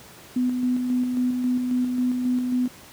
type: tone with tremolo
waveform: sine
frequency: 250 Hz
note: B3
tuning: 21 cents sharp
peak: -19 dBFS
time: 0.36-2.68 s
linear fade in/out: 5 ms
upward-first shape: square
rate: 3.7 Hz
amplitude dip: 35%
effects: pink hiss -46 dBFS RMS until 2.92 s + high-pass 80 Hz 12 dB/octave